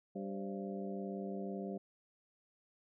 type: harmonic tone with a mistuned harmonic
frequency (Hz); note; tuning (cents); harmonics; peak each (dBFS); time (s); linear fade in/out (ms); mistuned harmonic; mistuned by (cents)
98; G2; 0; 2 / 3 / 4 / 5 / 6 / 7; -41 / -49 / -45 / -48 / -52 / -50; 0.15-1.78; 10; 5; +110
effects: none